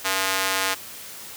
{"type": "tone with high-pass filter", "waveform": "square", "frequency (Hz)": 95.6, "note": "G2", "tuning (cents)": -43, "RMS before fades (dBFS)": -24, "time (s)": [0.04, 0.75], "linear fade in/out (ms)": 20, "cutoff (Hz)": 1100, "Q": 0.63, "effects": ["white hiss -39 dBFS RMS until 1.36 s", "high-pass 60 Hz 12 dB/octave"]}